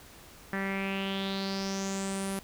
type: tone with low-pass filter sweep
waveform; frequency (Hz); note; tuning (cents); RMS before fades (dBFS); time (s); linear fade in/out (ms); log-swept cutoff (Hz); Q
sawtooth; 194.6; G3; -12; -33; 0.53-2.39; 0; 1800 to 11000; 5.3
effects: pink hiss -52 dBFS RMS until 2.43 s